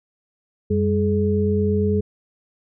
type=tone cluster; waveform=sine; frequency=91.6 / 200.5 / 423.6 Hz; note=F#2 / G3 / G#4; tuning=-17 / +39 / +34 cents; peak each=-21 dBFS; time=0.7-2.01 s; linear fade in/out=10 ms; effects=none